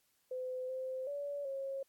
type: tone with pitch steps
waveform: sine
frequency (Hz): 510 / 519 / 572 / 543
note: C5 / C5 / D5 / C#5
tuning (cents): -44 / -14 / -46 / -36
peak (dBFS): -37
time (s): 0.31-1.83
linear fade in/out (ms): 5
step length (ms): 380
effects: white hiss -75 dBFS RMS until 1.88 s + AAC 64 kbps